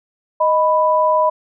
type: tone pair together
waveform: sine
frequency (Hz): 622.3 / 990.3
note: D#5 / B5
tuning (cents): 0 / +4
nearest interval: minor sixth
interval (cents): 804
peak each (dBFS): -15 / -14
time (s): 0.4-1.3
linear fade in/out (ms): 10
effects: none